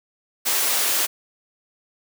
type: high-pass noise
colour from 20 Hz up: white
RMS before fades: -21 dBFS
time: 0.45-1.07 s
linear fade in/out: 20 ms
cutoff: 370 Hz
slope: 12 dB/octave
effects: none